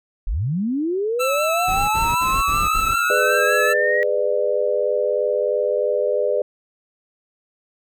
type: linear sweep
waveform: sine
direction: up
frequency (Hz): 30.04 to 1914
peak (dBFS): -19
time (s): 0.27-4.03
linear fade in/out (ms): 0
type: tone with vibrato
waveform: 25% pulse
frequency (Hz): 1318.5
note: E6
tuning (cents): 0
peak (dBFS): -17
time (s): 1.19-3.74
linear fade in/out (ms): 20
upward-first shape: triangle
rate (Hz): 5.2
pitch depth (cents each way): 27
type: noise bursts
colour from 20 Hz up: brown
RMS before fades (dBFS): -27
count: 5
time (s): 1.67-2.954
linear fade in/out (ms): 20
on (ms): 220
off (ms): 46
type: chord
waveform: sine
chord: G# diminished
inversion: none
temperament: just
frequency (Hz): 415.3 / 498.4 / 598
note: G#4 / B4 / D5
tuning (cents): 0 / +16 / +31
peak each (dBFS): -23 / -21 / -21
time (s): 3.1-6.42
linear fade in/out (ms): 2
effects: none